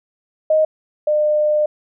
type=tone pair in turn; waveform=sine; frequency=624 / 603.1 Hz; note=D#5 / D5; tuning=+5 / +46 cents; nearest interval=minor second; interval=59 cents; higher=first; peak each=-11 / -13 dBFS; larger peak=first; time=0.5-0.65 / 1.07-1.66 s; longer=second; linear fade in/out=5 ms; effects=none